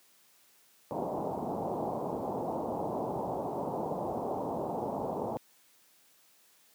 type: low-pass noise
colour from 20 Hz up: white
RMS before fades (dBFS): -34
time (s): 0.91-5.37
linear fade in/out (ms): 0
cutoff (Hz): 910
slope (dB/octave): 48
effects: white hiss -64 dBFS RMS until 6.74 s + high-pass 150 Hz 12 dB/octave